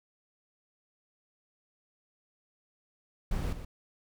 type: noise with echo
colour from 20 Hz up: brown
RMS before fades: -31 dBFS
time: 3.31-3.53 s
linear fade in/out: 5 ms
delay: 120 ms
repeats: 1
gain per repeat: -9 dB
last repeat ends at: 3.65 s
effects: none